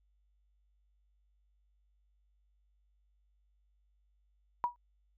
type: tone with exponential decay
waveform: sine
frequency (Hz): 966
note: B5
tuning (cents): -39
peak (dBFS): -24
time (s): 4.64-4.76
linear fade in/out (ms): 0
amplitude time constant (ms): 25
effects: added 50 Hz sine -69 dBFS peak until 5.17 s